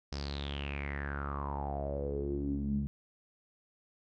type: tone with low-pass filter sweep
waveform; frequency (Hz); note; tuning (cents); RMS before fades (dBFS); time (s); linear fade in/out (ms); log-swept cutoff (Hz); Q
sawtooth; 70.7; C#2; +35; -36; 0.12-2.87; 0; 5300 to 180; 8.4
effects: none